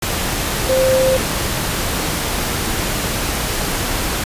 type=tone in noise; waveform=sine; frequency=523.3 Hz; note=C5; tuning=in tune; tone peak=-12 dBFS; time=0.69-1.17 s; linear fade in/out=5 ms; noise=pink; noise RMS=-20 dBFS; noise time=0.02-4.24 s; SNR=+5 dB; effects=resampled to 32000 Hz